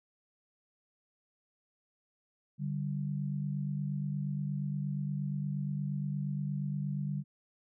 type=tone pair together; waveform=sine; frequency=145.9 / 194.4 Hz; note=D3 / G3; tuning=-11 / -14 cents; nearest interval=perfect fourth; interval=497 cents; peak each=-33 / -37 dBFS; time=2.58-7.24 s; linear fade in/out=50 ms; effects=none